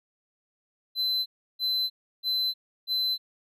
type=tone bursts; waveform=triangle; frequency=4050 Hz; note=B7; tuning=43 cents sharp; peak=-23 dBFS; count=4; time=0.95-3.18 s; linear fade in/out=50 ms; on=310 ms; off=330 ms; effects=none